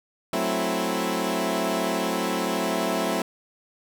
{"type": "chord", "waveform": "15% pulse", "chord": "F# half-diminished seventh", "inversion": "none", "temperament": "equal", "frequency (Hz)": [185, 220, 261.6, 329.6], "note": ["F#3", "A3", "C4", "E4"], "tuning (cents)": [0, 0, 0, 0], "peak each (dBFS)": -23, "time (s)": [0.33, 3.22], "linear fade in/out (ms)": 2, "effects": []}